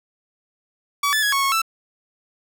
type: tone with pitch steps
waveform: sawtooth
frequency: 1140 / 1740 / 1669 / 1104 / 1096 / 1326 Hz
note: C#6 / A6 / G#6 / C#6 / C#6 / E6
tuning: +48 / -20 / +8 / -7 / -20 / +10 cents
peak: -14 dBFS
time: 1.03-1.618 s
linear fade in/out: 5 ms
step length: 98 ms
effects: none

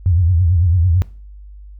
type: tone with vibrato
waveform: sine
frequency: 87.31 Hz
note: F2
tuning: in tune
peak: -10 dBFS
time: 0.06-1.02 s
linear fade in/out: 0 ms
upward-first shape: triangle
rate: 9 Hz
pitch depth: 170 cents each way
effects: noise-tail reverb RT60 0.4 s tail -19 dB re dry + added 50 Hz sine -34 dBFS peak until 1.79 s

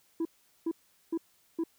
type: tone bursts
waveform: sine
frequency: 329.6 Hz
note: E4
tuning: in tune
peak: -25 dBFS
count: 4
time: 0.2-1.638 s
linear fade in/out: 5 ms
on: 52 ms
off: 410 ms
effects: tanh soft clip ceiling -27 dBFS + white hiss -67 dBFS RMS until 1.78 s

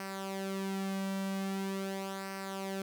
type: tone with flanger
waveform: sawtooth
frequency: 193.7 Hz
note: G3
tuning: 20 cents flat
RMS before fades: -37 dBFS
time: 0-2.82 s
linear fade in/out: 2 ms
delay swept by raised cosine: 0.28 to 2.38 ms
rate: 0.43 Hz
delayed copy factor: -0.6
effects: none

